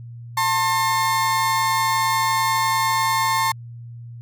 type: tone pair together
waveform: 35% pulse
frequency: 897 / 1068.4 Hz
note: A5 / C6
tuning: +33 / +36 cents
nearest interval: minor third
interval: 303 cents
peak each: -19 dBFS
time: 0.37-3.52 s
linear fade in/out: 5 ms
effects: added 118 Hz sine -34 dBFS peak until 4.21 s